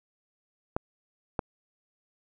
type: clicks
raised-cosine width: 1 ms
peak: -13 dBFS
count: 2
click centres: 0.765 / 1.392 s
effects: none